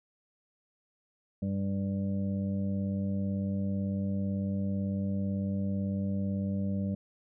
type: harmonic tone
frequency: 98 Hz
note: G2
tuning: in tune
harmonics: 1 / 2 / 3 / 5 / 6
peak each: -34 / -30 / -44 / -47 / -44 dBFS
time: 1.42-6.95 s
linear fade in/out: 5 ms
effects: none